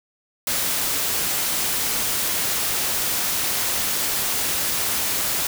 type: noise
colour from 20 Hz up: white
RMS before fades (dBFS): -23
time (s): 0.47-5.47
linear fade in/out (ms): 2
effects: none